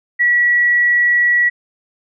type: tone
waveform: sine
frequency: 1934 Hz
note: B6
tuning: 37 cents flat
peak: -10 dBFS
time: 0.19-1.5 s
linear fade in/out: 20 ms
effects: none